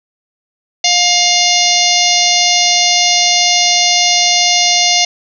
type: harmonic tone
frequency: 707 Hz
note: F5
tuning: 21 cents sharp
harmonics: 1 / 3 / 4 / 5 / 6 / 7 / 8 / 9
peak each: -17 / -17 / -17 / -17 / -17 / -17 / -17 / -17 dBFS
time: 0.84-5.05 s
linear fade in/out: 5 ms
effects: none